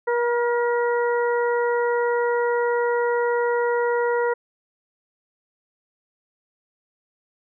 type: harmonic tone with a mistuned harmonic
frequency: 478.3 Hz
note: A#4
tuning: 44 cents sharp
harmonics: 1 / 2 / 3 / 4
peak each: -20 / -26 / -30 / -32 dBFS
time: 0.07-4.34 s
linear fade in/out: 10 ms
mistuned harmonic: 3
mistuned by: -22 cents
effects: none